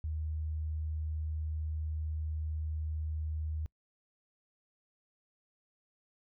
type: tone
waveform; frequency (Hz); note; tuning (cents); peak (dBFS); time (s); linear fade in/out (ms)
sine; 77.78; D#2; 0; -33; 0.04-3.66; 0
effects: noise-tail reverb RT60 0.1 s tail -26 dB re dry